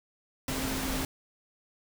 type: tone in noise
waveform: sine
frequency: 263.4 Hz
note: C4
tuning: 12 cents sharp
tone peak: -35 dBFS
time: 0.48-1.05 s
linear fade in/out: 2 ms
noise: pink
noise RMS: -33 dBFS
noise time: 0.48-1.05 s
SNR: -5 dB
effects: none